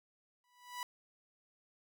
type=tone with exponential growth; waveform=sawtooth; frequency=984 Hz; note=B5; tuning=7 cents flat; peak=-33 dBFS; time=0.44-0.83 s; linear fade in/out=1 ms; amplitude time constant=83 ms; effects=none